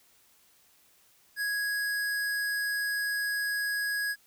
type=tone; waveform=square; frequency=1661.2 Hz; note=G#6; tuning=in tune; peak=-29 dBFS; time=1.36-4.16 s; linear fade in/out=50 ms; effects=white hiss -63 dBFS RMS until 4.26 s